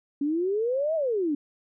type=exponential two-way sweep; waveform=sine; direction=up then down; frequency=277.2 to 662 to 277.2 Hz; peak=-23 dBFS; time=0.21-1.35 s; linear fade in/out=5 ms; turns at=0.95 s; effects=none